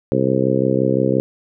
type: harmonic tone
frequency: 65.8 Hz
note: C2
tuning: 10 cents sharp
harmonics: 2 / 3 / 4 / 5 / 6 / 7 / 8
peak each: -22 / -22 / -22 / -22 / -22 / -22 / -22 dBFS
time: 0.12-1.2 s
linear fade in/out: 0 ms
effects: none